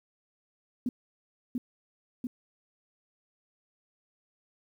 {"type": "tone with echo", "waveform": "sine", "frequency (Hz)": 246.9, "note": "B3", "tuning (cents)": 0, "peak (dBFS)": -26, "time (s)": [0.86, 0.89], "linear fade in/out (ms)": 2, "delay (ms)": 690, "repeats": 2, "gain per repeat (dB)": -2, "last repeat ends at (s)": 2.27, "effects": ["10-bit"]}